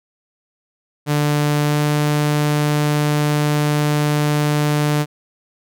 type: tone with pitch glide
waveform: sawtooth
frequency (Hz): 147.7 to 148.64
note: D3 to D3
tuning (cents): +10 to +21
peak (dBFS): -11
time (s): 1.06-5.06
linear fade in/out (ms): 50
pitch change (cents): +11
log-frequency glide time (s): 1.65-1.79
effects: none